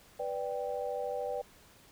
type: chord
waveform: sine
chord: G major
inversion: first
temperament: equal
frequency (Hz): 493.9 / 587.3 / 784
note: B4 / D5 / G5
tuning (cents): 0 / 0 / 0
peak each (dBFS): -36 / -37 / -39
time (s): 0.19-1.42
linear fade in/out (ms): 10
effects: pink hiss -59 dBFS RMS until 1.91 s